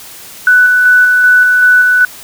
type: tone with tremolo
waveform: sine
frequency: 1489 Hz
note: F#6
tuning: 11 cents sharp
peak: -3 dBFS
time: 0.47-2.05 s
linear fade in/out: 2 ms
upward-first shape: square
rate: 2.6 Hz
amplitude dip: 25%
effects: white hiss -32 dBFS RMS until 2.23 s